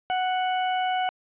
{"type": "tone", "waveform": "40% pulse", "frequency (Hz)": 740, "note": "F#5", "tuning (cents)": 0, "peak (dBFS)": -22, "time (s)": [0.1, 1.09], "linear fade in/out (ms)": 0, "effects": ["resampled to 8000 Hz"]}